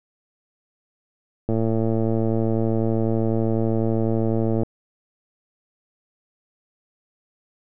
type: click train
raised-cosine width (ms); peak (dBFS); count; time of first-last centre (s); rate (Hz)
2; -10; 353; 1.49-4.633; 112
effects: none